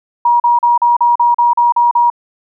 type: tone bursts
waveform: sine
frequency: 954 Hz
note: A#5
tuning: 40 cents sharp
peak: -7 dBFS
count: 10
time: 0.25-2.101 s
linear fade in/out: 5 ms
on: 150 ms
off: 39 ms
effects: none